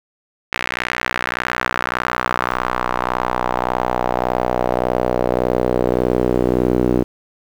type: tone with band-pass filter sweep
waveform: sawtooth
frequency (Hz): 61.74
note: B1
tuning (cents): 0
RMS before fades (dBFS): -19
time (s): 0.52-7.04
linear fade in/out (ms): 10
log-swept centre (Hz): 2100 to 340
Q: 2.1
effects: 7-bit